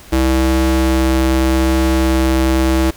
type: ring-modulated tone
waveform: square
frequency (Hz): 130.81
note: C3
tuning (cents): 0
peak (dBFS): -9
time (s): 0.12-2.91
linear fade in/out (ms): 10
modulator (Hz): 196
effects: pink hiss -40 dBFS RMS until 2.96 s